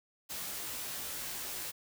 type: noise with comb filter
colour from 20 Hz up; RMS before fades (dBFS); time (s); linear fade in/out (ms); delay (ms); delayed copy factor
white; -40; 0.29-1.72; 20; 18; -0.95
effects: none